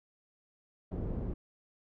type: low-pass noise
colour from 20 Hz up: pink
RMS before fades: -36 dBFS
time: 0.91-1.34 s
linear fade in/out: 10 ms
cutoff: 350 Hz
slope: 12 dB/octave
effects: none

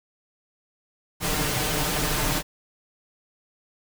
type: noise with comb filter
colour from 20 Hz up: pink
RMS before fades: -25 dBFS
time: 1.2-2.43 s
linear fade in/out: 50 ms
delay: 6.6 ms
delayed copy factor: +0.75
effects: none

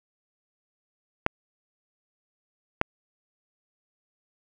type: clicks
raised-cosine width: 0.5 ms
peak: -5 dBFS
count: 2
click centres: 1.264 / 2.814 s
effects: none

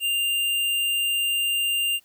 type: tone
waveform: square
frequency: 2794 Hz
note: F7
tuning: in tune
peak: -22 dBFS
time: 0-2 s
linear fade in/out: 50 ms
effects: white hiss -61 dBFS RMS until 2.04 s

